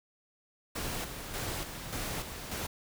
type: noise with tremolo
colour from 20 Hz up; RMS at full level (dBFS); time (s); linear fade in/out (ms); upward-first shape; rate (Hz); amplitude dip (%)
pink; -36; 0.75-2.67; 10; square; 1.7; 50
effects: none